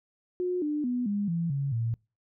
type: tone with pitch steps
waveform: sine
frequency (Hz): 360.9 / 298.3 / 246.5 / 203.7 / 168.37 / 139.15 / 115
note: F#4 / D4 / B3 / G#3 / E3 / C#3 / A#2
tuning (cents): -43 / +27 / -3 / -33 / +37 / +7 / -23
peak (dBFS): -26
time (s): 0.4-1.94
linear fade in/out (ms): 0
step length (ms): 220
effects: noise-tail reverb RT60 0.3 s tail -26 dB re dry